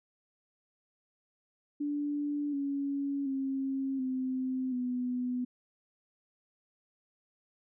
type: tone with pitch steps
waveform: sine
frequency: 291.2 / 280 / 269.2 / 258.8 / 248.9 Hz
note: D4 / C#4 / C4 / C4 / B3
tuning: -15 / +18 / +49 / -19 / +14 cents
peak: -30 dBFS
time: 1.8-5.45 s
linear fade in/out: 10 ms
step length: 730 ms
effects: none